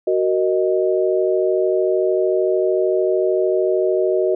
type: chord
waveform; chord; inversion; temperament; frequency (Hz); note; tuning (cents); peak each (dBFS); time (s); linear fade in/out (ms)
sine; D# minor; first; just; 373.4 / 466.7 / 622.3; F#4 / A#4 / D#5; +16 / +2 / 0; -17 / -22 / -20; 0.07-4.35; 5
effects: none